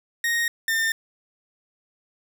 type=tone pair in turn; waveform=40% pulse; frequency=1864.7 / 1804.3 Hz; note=A#6 / A6; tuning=0 / +43 cents; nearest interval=minor second; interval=57 cents; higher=first; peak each=-20 dBFS; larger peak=neither; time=0.24-0.48 / 0.68-0.92 s; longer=neither; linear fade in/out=2 ms; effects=none